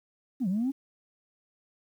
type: linear two-way sweep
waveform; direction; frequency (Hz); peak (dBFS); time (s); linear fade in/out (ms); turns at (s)
sine; down then up; 282.2 to 174.61 to 282.2; -24; 0.4-0.72; 20; 0.48
effects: tanh soft clip ceiling -22 dBFS + 10-bit